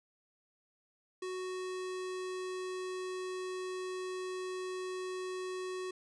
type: tone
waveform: square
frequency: 370 Hz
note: F#4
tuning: in tune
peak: -38 dBFS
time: 1.22-5.91 s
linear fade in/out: 5 ms
effects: resampled to 22050 Hz + 11-bit